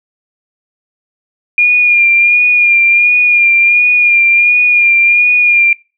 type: tone with vibrato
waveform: sine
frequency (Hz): 2417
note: D7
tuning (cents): +49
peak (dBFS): -5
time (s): 1.58-5.73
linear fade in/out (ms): 2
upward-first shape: sine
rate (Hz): 1.4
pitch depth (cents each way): 31
effects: noise-tail reverb RT60 0.3 s tail -24 dB re dry